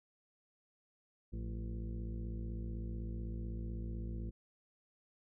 harmonic tone with a mistuned harmonic, 55.9 Hz, A1, 28 cents sharp, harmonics 1 / 2 / 3 / 4 / 6 / 7 / 8 / 9, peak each -40 / -45 / -50 / -49 / -52 / -62 / -64 / -63 dBFS, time 1.32-4.31 s, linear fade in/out 20 ms, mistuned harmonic 3, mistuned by +84 cents, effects none

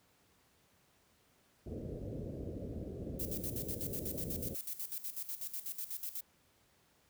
pink low-pass noise, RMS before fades -41 dBFS, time 1.66-4.55 s, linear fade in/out 5 ms, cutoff 570 Hz, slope 48 dB/octave
violet noise with tremolo, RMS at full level -40 dBFS, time 3.19-6.21 s, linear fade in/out 10 ms, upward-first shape square, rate 8.1 Hz, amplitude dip 75%
effects pink hiss -70 dBFS RMS until 7.09 s + high-pass 60 Hz 12 dB/octave

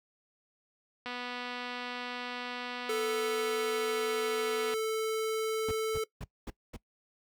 click train, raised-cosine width 0.3 ms, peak -23 dBFS, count 906, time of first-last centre 1.06-4.739 s, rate 246 Hz
square tone, 440 Hz, A4, in tune, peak -30 dBFS, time 2.89-6.04 s, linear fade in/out 5 ms
brown noise bursts, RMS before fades -34 dBFS, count 5, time 5.68-6.765 s, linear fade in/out 5 ms, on 33 ms, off 230 ms
effects noise-tail reverb RT60 0.1 s tail -20 dB re dry + high-pass 60 Hz 12 dB/octave

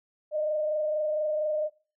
sine tone with frequency modulation, 611 Hz, D#5, 32 cents flat, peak -25 dBFS, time 0.31-1.7 s, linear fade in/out 50 ms, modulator 24.3 Hz, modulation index 0.57, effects noise-tail reverb RT60 0.4 s tail -23 dB re dry

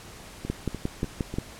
two click trains, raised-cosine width 3 ms, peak -20 / -13 dBFS, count 4 / 6, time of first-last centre 0.45-1.34 / 0.5-1.385 s, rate 3.37 / 5.65 Hz, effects pink hiss -45 dBFS RMS until 1.59 s + low-pass 11000 Hz 12 dB/octave

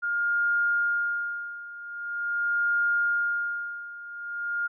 sine tone with tremolo, 1413 Hz, F6, 20 cents sharp, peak -21 dBFS, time 0.02-4.68 s, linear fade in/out 20 ms, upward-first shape sine, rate 0.44 Hz, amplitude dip 85%, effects none

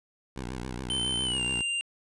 10% pulse tone with vibrato, 62.5 Hz, B1, 21 cents sharp, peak -26 dBFS, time 0.36-1.62 s, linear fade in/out 5 ms, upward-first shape triangle, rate 7.2 Hz, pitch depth 150 cents each way
square tone with pitch glide, 3077 to 2789 Hz, G7 to F7, -33 to -3 cents, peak -28 dBFS, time 0.9-1.81 s, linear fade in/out 0 ms, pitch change -170 cents, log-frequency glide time 1.24-1.41 s
effects resampled to 24000 Hz

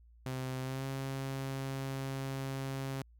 sawtooth tone with pitch glide, 130 to 134.9 Hz, C3 to C#3, -11 to -47 cents, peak -32 dBFS, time 0.26-3.02 s, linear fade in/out 2 ms, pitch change +64 cents, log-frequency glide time 0.62-0.85 s, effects added 58 Hz sine -57 dBFS peak until 3.19 s

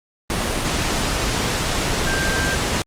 sine tone in noise, 1578 Hz, G6, 11 cents sharp, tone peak -23 dBFS, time 2.07-2.55 s, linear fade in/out 0 ms, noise pink, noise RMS -21 dBFS, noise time 0.3-2.82 s, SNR -5 dB, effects low-pass 9000 Hz 12 dB/octave + Opus 32 kbps

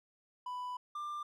triangle tone pair in turn, 993 / 1189.9 Hz, B5 / D6, +9 / +22 cents, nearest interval minor third, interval 313 cents, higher second, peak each -36 / -36 dBFS, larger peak neither, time 0.46-0.77 / 0.95-1.23 s, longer first, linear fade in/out 5 ms, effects none

